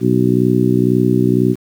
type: harmonic tone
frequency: 62 Hz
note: B1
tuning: 7 cents sharp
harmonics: 2 / 3 / 4 / 5 / 6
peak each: -17 / -17 / -17 / -17 / -17 dBFS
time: 0-1.56 s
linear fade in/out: 50 ms
effects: 7-bit